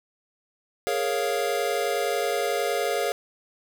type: chord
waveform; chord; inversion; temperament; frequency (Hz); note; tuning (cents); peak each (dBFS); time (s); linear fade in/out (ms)
square; Bb minor seventh; third; equal; 415.3 / 466.2 / 554.4 / 698.5; Ab4 / Bb4 / Db5 / F5; 0 / 0 / 0 / 0; -30; 0.87-3.12; 0
effects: none